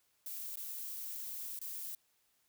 violet noise with dropouts, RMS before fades -43 dBFS, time 0.26-1.95 s, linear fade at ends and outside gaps 2 ms, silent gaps 0.558-0.571 / 1.591-1.614 s, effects white hiss -75 dBFS RMS until 2.48 s

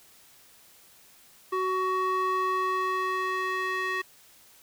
square tone with band-pass filter sweep, 373.7 Hz, F#4, 17 cents sharp, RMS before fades -28 dBFS, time 1.52-4.02 s, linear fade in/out 10 ms, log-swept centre 890 to 1800 Hz, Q 2.1, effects white hiss -56 dBFS RMS until 4.62 s

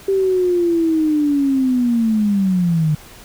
sine linear sweep, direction down, 392.8 to 149.5 Hz, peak -13 dBFS, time 0.08-2.95 s, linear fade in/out 5 ms, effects pink hiss -41 dBFS RMS until 3.24 s

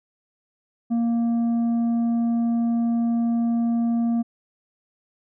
sine tone with tanh clipping, 233.1 Hz, A#3, in tune, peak -20 dBFS, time 0.9-4.23 s, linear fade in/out 20 ms, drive 5 dB, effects none

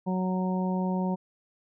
harmonic tone, 185 Hz, F#3, in tune, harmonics 1 / 2 / 3 / 4 / 5, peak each -26 / -36 / -37 / -39 / -36 dBFS, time 0.06-1.16 s, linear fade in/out 20 ms, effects none

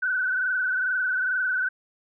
sine tone with frequency modulation, 1500 Hz, F#6, 23 cents sharp, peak -22 dBFS, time 0.02-1.69 s, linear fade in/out 10 ms, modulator 22.3 Hz, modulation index 2.1, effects none

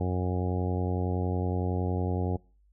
harmonic tone, 90.8 Hz, F#2, 32 cents flat, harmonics 1 / 2 / 3 / 4 / 5 / 6 / 7 / 8 / 9, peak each -28 / -33 / -36 / -37 / -37 / -42 / -45 / -41 / -42 dBFS, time 0-2.37 s, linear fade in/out 10 ms, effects noise-tail reverb RT60 0.4 s tail -25 dB re dry + added 50 Hz sine -60 dBFS peak until 2.72 s

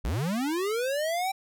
square linear sweep, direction up, 40.66 to 784 Hz, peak -27 dBFS, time 0.04-1.32 s, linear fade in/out 10 ms, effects none

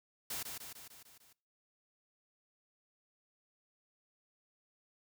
white noise with echo, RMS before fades -40 dBFS, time 0.3-0.43 s, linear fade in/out 5 ms, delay 150 ms, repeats 6, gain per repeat -4 dB, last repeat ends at 1.33 s, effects noise-tail reverb RT60 0.4 s tail -23 dB re dry

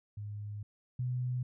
sine tone pair in turn, 103.83 / 125.16 Hz, G#2 / B2, 0 / +24 cents, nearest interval minor third, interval 324 cents, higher second, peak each -38 / -31 dBFS, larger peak second, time 0.17-0.63 / 0.99-1.43 s, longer first, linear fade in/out 5 ms, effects none

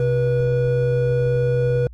triangle tone pair together, 128.6 / 485.1 Hz, C3 / B4, -30 / -31 cents, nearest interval octave + major seventh, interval 2299 cents, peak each -17 dBFS, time 0-1.87 s, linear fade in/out 2 ms, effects added 60 Hz sine -37 dBFS peak until 1.93 s + Opus 24 kbps

